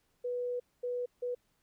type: tone bursts at uneven times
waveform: sine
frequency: 491 Hz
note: B4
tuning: 10 cents flat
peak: -32 dBFS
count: 3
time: 0.24-0.6 / 0.83-1.06 / 1.22-1.35 s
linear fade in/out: 10 ms
effects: pink hiss -75 dBFS RMS until 1.62 s